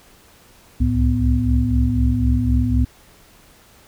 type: tone cluster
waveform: sine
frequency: 65 / 69 / 109.6 / 248.7 Hz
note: C2 / C#2 / A2 / B3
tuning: -11 / -7 / -6 / +12 cents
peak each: -20 dBFS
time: 0.8-2.85 s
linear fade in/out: 10 ms
effects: pink hiss -50 dBFS RMS until 3.87 s